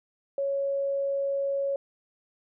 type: tone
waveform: sine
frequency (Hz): 554.4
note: C#5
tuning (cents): 0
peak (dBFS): -25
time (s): 0.38-1.76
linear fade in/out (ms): 2
effects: none